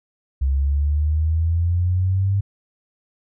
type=exponential sweep; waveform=sine; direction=up; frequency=66.4 to 100 Hz; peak=-16 dBFS; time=0.41-2.41 s; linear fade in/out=10 ms; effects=none